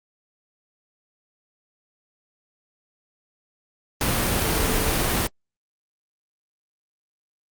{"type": "tone in noise", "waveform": "sine", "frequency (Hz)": 440, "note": "A4", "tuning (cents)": 0, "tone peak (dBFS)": -32, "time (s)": [4.44, 4.92], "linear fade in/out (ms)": 2, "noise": "pink", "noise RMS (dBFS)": -22, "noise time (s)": [4.01, 5.27], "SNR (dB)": -13, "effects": ["Opus 32 kbps"]}